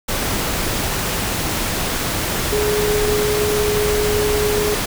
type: tone in noise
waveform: sine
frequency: 419.1 Hz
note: G#4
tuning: 16 cents sharp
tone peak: -17 dBFS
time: 2.52-4.75 s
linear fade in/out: 10 ms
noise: pink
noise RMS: -21 dBFS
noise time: 0.08-4.86 s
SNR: +1 dB
effects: none